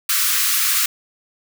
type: high-pass noise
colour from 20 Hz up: white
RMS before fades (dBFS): -18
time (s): 0.09-0.86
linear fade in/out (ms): 5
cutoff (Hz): 1100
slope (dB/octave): 96
effects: none